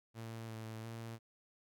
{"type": "tone with pitch steps", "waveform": "sawtooth", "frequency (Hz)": [113.5, 111.2, 114.4], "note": ["A#2", "A2", "A#2"], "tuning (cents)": [-46, 19, -32], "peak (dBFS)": -40, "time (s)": [0.14, 1.19], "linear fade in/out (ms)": 50, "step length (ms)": 350, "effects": []}